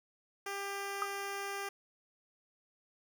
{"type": "tone", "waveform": "10% pulse", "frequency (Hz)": 397.7, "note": "G4", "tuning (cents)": 25, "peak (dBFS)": -29, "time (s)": [0.46, 1.69], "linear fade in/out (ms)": 5}
{"type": "tone with exponential decay", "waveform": "sine", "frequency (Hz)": 1238, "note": "D#6", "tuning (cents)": -9, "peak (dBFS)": -27, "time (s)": [1.02, 1.1], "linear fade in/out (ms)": 1, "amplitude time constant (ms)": 16}
{"effects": []}